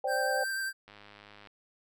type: chord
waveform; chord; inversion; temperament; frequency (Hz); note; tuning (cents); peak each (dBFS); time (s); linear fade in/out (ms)
sine; C suspended second; none; equal with one note detuned; 523.3 / 585.6 / 784; C5 / D5 / G5; 0 / -5 / 0; -32 / -34 / -32; 0.04-0.44; 5
type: tone with vibrato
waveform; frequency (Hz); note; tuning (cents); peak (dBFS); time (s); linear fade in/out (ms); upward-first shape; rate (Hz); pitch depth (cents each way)
square; 1568; G6; 0; -32; 0.07-0.73; 50; triangle; 10; 20
type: click train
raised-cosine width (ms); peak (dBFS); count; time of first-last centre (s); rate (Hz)
0.3; -35; 62; 0.88-1.472; 103
effects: none